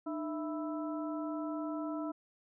harmonic tone with a mistuned harmonic, 329.6 Hz, E4, in tune, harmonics 1 / 2 / 3 / 4, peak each -36 / -42 / -47 / -46 dBFS, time 0.06-2.12 s, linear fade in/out 10 ms, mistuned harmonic 1, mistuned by -140 cents, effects none

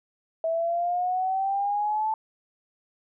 sine exponential sweep, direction up, 649 to 881 Hz, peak -23 dBFS, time 0.44-2.14 s, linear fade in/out 2 ms, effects none

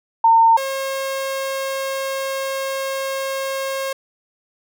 sine / sawtooth tone pair in turn, 910 / 539.2 Hz, A#5 / C#5, -42 / -48 cents, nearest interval major sixth, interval 906 cents, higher first, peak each -9 / -18 dBFS, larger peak first, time 0.24-0.57 / 0.57-3.93 s, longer second, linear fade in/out 5 ms, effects none

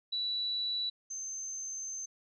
sine tone pair in turn, 3943 / 6259 Hz, B7 / G8, -4 / -4 cents, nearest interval minor sixth, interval 800 cents, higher second, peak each -31 / -37 dBFS, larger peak first, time 0.12-0.9 / 1.1-2.06 s, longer second, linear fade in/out 10 ms, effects none

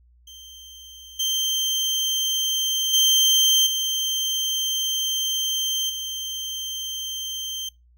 30% pulse tone with level steps, 3139 Hz, G7, 2 cents sharp, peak -38 / -18 / -12 / -19 / -25 dBFS, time 0.27-7.69 s, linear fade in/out 5 ms, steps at 1.19 / 2.93 / 3.66 / 5.89 s, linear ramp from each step 10 ms, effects noise-tail reverb RT60 0.2 s tail -23 dB re dry + added 60 Hz sine -53 dBFS peak until 7.97 s

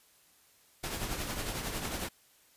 pink noise with tremolo, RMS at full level -34 dBFS, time 0.83-2.09 s, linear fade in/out 10 ms, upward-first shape triangle, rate 11 Hz, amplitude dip 55%, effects white hiss -64 dBFS RMS until 2.56 s + resampled to 32000 Hz

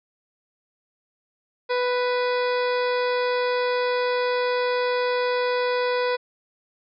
harmonic tone with a mistuned harmonic, 494.8 Hz, B4, 3 cents sharp, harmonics 1 / 2 / 3 / 4 / 5 / 7 / 8 / 9 / 10, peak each -22 / -28 / -32 / -34 / -36 / -39 / -40 / -41 / -42 dBFS, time 1.69-6.17 s, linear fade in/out 20 ms, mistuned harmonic 7, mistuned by -26 cents, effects none

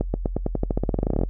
accelerating click train, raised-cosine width 2 ms, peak -9 dBFS, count 21, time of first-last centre 0.01-1.235 s, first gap 130 ms, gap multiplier 0.91, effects noise-tail reverb RT60 0.1 s tail -23 dB re dry + added 43 Hz sine -26 dBFS peak until 1.29 s

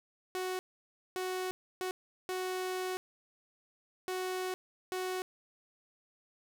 sawtooth tone bursts at uneven times, 370 Hz, F#4, in tune, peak -30 dBFS, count 6, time 0.35-0.59 / 1.16-1.51 / 1.81-1.91 / 2.29-2.97 / 4.08-4.54 / 4.92-5.22 s, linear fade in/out 0 ms, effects none

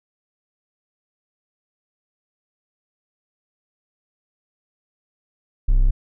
triangle tone, 32.7 Hz, C1, in tune, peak -10 dBFS, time 5.68-5.91 s, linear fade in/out 10 ms, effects none

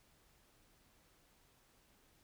silence, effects pink hiss -70 dBFS RMS until 2.23 s

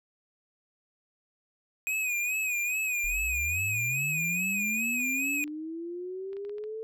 square tone with vibrato, 2489 Hz, D#7, in tune, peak -28 dBFS, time 1.87-5.44 s, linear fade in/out 0 ms, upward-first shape sine, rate 2.4 Hz, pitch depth 74 cents each way
sine linear sweep, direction up, 34.65 to 446.4 Hz, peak -34 dBFS, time 3.04-6.83 s, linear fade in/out 0 ms
clicks, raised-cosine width 0.3 ms, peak -38 dBFS, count 8, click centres 5.005 / 5.478 / 6.331 / 6.368 / 6.45 / 6.495 / 6.583 / 6.639 s
effects none

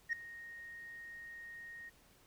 sine tone with ADSR envelope, 1862 Hz, A#6, 2 cents flat, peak -28 dBFS, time 0.09-1.9 s, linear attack 38 ms, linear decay 4 ms, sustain -19 dB, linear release 17 ms, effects tanh soft clip ceiling -30 dBFS + pink hiss -66 dBFS RMS until 2.26 s

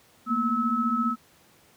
sine tone cluster, 224.8 / 239.6 / 1297 Hz, A3 / A#3 / E6, +37 / +48 / -28 cents, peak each -29 / -27 / -25 dBFS, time 0.26-1.16 s, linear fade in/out 50 ms, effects pink hiss -58 dBFS RMS until 1.76 s + high-pass 100 Hz 12 dB/octave

